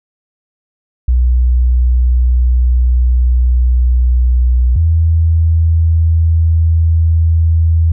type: tone pair in turn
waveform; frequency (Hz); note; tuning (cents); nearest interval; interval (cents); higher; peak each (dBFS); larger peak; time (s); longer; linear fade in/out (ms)
sine; 61.74 / 81.73; B1 / E2; 0 / -14; perfect fourth; 486; second; -7; neither; 1.08-4.76 / 4.76-7.92; first; 5
effects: none